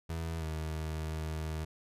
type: tone with pitch glide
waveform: 30% pulse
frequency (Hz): 82 to 78.52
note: E2 to D#2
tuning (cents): -9 to +16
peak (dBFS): -32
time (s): 0.09-1.65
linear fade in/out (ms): 10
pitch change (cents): -75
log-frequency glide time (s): 0.39-0.44
effects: resampled to 32000 Hz